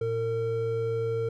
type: tone pair together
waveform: triangle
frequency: 114.05 / 456.2 Hz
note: A#2 / A#4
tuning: -37 / -37 cents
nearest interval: 2 octaves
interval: 2400 cents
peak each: -30 / -25 dBFS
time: 0.01-1.29 s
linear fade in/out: 5 ms
effects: none